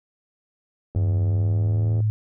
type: click train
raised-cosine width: 2 ms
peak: -22 dBFS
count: 87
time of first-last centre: 0.95-2.004 s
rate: 81.6 Hz
type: tone with pitch glide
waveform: sine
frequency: 96.8 to 107.41 Hz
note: G2 to A2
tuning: -21 to -41 cents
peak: -18 dBFS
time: 0.96-2.1 s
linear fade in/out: 0 ms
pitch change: +180 cents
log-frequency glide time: 1.22-1.93 s
effects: none